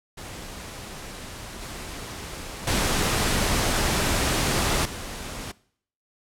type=noise with level steps; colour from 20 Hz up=pink; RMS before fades=-38 / -36 / -23 / -35 dBFS; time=0.17-5.52 s; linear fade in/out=10 ms; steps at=1.61 / 2.67 / 4.85 s; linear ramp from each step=5 ms; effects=noise-tail reverb RT60 0.6 s tail -21 dB re dry + low-pass 11000 Hz 12 dB/octave